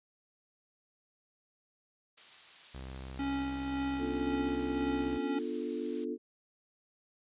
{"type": "noise", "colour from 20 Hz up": "blue", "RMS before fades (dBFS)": -46, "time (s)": [2.17, 6.05], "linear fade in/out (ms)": 10}
{"type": "tone", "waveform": "sawtooth", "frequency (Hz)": 65.5, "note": "C2", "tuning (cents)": 2, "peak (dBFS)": -38, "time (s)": [2.74, 5.18], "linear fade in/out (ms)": 10}
{"type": "tone with tremolo", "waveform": "square", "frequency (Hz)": 277.2, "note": "C#4", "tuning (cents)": 0, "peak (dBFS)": -32, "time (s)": [3.19, 5.39], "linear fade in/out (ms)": 5, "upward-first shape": "sine", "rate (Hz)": 1.9, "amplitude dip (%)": 40}
{"type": "chord", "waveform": "sine", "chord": "B half-diminished seventh", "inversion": "none", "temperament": "equal", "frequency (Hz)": [246.9, 293.7, 349.2, 440], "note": ["B3", "D4", "F4", "A4"], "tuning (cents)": [0, 0, 0, 0], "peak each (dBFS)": -39, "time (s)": [3.98, 6.18], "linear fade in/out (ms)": 50}
{"effects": ["resampled to 8000 Hz"]}